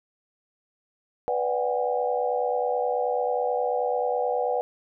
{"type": "chord", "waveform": "sine", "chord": "G# half-diminished seventh", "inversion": "first", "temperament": "equal with one note detuned", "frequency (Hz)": [493.9, 587.3, 740, 809.3], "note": ["B4", "D5", "F#5", "G#5"], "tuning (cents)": [0, 0, 0, -45], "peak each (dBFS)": [-26, -30, -28, -31], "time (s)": [1.28, 4.61], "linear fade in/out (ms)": 0, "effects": []}